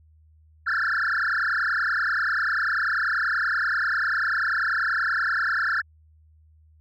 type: tone with frequency modulation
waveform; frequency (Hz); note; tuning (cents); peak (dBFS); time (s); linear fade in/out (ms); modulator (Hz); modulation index
sine; 1562; G6; -7; -19; 0.66-5.82; 20; 30.3; 7.3
effects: tanh soft clip ceiling -20 dBFS + added 78 Hz sine -53 dBFS peak until 6.8 s